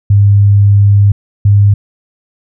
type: tone pair in turn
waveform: sine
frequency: 101.1 / 101.5 Hz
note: G#2 / G#2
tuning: -46 / -39 cents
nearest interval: unison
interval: 7 cents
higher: second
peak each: -3 dBFS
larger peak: neither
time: 0.1-1.12 / 1.45-1.74 s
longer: first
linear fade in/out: 5 ms
effects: none